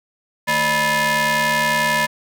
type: ring-modulated tone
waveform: sawtooth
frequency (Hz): 378.4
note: F#4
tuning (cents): +39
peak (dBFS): -9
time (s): 0.47-2.07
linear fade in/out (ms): 20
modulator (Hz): 1360
effects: none